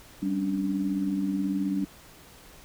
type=tone cluster; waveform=sine; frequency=194.8 / 270.8 / 289.4 Hz; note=G3 / C#4 / D4; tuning=-11 / -40 / -25 cents; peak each=-28 / -36 / -28 dBFS; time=0.22-1.85 s; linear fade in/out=10 ms; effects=pink hiss -51 dBFS RMS until 2.64 s